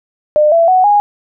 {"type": "tone with pitch steps", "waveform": "sine", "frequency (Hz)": [603, 669.1, 742.4, 823.7], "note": ["D5", "E5", "F#5", "G#5"], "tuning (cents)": [46, 26, 6, -14], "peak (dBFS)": -6, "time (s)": [0.36, 1], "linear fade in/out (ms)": 0, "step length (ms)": 160, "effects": []}